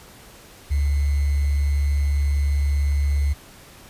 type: tone with sample-and-hold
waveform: sine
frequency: 71.2 Hz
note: C#2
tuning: 47 cents sharp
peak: -17 dBFS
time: 0.7-3.34 s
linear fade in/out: 20 ms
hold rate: 2100 Hz
effects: pink hiss -46 dBFS RMS until 3.89 s + resampled to 32000 Hz

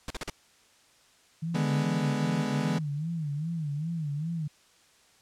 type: noise bursts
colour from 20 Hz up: pink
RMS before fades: -34 dBFS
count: 4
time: 0.08-0.299 s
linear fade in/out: 2 ms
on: 24 ms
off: 41 ms
type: tone with vibrato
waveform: sine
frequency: 155.56 Hz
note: D#3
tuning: in tune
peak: -29 dBFS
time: 1.42-4.48 s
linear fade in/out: 10 ms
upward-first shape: sine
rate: 2.5 Hz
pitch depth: 150 cents each way
type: chord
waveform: 40% pulse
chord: G# diminished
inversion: second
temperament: equal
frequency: 146.83 / 207.7 / 246.9 Hz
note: D3 / G#3 / B3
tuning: 0 / 0 / 0 cents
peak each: -31 / -31 / -31 dBFS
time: 1.54-2.79 s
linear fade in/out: 10 ms
effects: white hiss -61 dBFS RMS until 5.21 s + low-pass 8000 Hz 12 dB/octave

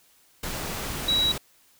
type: tone in noise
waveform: sine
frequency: 3883 Hz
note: B7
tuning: 30 cents flat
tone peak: -20 dBFS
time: 1.08-1.32 s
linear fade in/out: 5 ms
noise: pink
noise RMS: -32 dBFS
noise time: 0.43-1.38 s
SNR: +9 dB
effects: white hiss -60 dBFS RMS until 1.79 s

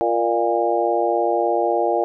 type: harmonic tone with a mistuned harmonic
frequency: 116.54 Hz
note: A#2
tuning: in tune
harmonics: 3 / 4 / 5 / 6 / 7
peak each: -23 / -23 / -23 / -23 / -23 dBFS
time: 0.01-2.04 s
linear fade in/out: 0 ms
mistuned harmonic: 5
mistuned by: +38 cents
effects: none

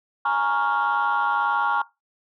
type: chord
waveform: sine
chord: Bb minor seventh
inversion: third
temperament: equal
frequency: 830.6 / 932.3 / 1108.7 / 1396.9 Hz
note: Ab5 / Bb5 / Db6 / F6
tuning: 0 / 0 / 0 / 0 cents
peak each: -24 dBFS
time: 0.25-1.82 s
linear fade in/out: 5 ms
effects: noise-tail reverb RT60 0.2 s tail -18 dB re dry + tanh soft clip ceiling -14 dBFS

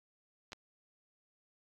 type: clicks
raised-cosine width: 0.2 ms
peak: -28 dBFS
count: 2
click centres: 0.521 / 0.531 s
effects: AAC 48 kbps

